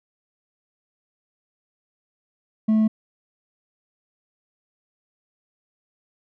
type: tone with hard clipping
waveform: sine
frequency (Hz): 217.9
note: A3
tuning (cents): -17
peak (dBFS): -16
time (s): 2.68-2.88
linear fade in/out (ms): 10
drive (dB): 2
effects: none